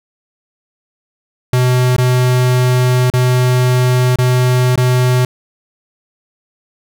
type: tone with dropouts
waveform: square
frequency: 125.9 Hz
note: B2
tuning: 34 cents sharp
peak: -10 dBFS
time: 1.53-5.25 s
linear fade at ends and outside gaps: 2 ms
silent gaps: 1.964-1.982 / 3.101-3.137 / 4.159-4.186 / 4.758-4.776 s
effects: none